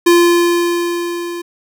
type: tone with level ramp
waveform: square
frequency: 345.6 Hz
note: F4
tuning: 18 cents flat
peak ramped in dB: -6 to -23 dBFS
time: 0.06-1.42 s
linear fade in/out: 10 ms
effects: none